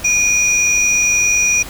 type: tone pair together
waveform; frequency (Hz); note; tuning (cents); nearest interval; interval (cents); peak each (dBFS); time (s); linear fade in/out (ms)
triangle; 2438 / 5799; D#7 / F#8; -36 / -36; octave + minor third; 1500; -13; 0.04-1.63; 10
effects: added 51 Hz sine -38 dBFS peak until 1.69 s + pink hiss -32 dBFS RMS until 1.69 s